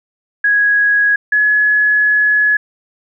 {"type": "tone pair in turn", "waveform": "sine", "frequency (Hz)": [1662, 1695], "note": ["G#6", "G#6"], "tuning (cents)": [1, 35], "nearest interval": "unison", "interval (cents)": 34, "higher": "second", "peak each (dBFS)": -9, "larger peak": "neither", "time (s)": [[0.44, 1.16], [1.32, 2.57]], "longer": "second", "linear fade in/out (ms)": 5, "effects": []}